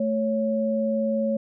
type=tone pair together; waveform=sine; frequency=220 / 554.4 Hz; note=A3 / C#5; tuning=0 / 0 cents; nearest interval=octave + major third; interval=1600 cents; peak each=-24 dBFS; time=0-1.37 s; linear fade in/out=5 ms; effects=none